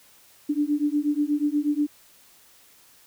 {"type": "beating tone pair", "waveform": "sine", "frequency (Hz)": [290.2, 298.5], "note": ["D4", "D4"], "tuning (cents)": [-21, 28], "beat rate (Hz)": 8.3, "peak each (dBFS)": -24, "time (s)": [0.49, 1.87], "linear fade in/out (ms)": 10, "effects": ["white hiss -55 dBFS RMS until 3.06 s"]}